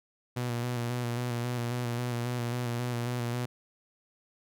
sawtooth tone with vibrato, 121 Hz, B2, 35 cents flat, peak -26 dBFS, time 0.36-3.46 s, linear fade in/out 10 ms, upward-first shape square, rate 3.7 Hz, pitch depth 29 cents each way, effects none

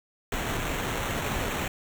pink noise with sample-and-hold, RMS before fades -30 dBFS, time 0.32-1.68 s, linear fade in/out 2 ms, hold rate 4900 Hz, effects none

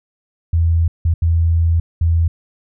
sine tone bursts at uneven times, 83.1 Hz, E2, 15 cents sharp, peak -11 dBFS, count 4, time 0.53-0.88 / 1.05-1.14 / 1.22-1.8 / 2.01-2.28 s, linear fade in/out 5 ms, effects none

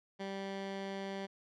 15% pulse tone with low-pass filter, 195.2 Hz, G3, 7 cents flat, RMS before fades -41 dBFS, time 0.19-1.27 s, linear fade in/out 20 ms, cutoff 4100 Hz, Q 0.96, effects none

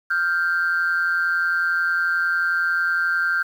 sine tone pair together, 1396.9 / 1568 Hz, F6 / G6, 0 / 0 cents, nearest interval major second, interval 200 cents, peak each -20 dBFS, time 0.1-3.43 s, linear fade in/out 10 ms, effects tanh soft clip ceiling -13 dBFS + 8-bit

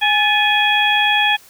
harmonic tone with a mistuned harmonic, 830.6 Hz, G#5, in tune, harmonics 1 / 2 / 3 / 4, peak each -18 / -18 / -18 / -18 dBFS, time 0.01-1.37 s, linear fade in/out 20 ms, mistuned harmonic 2, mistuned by +76 cents, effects white hiss -46 dBFS RMS until 1.49 s

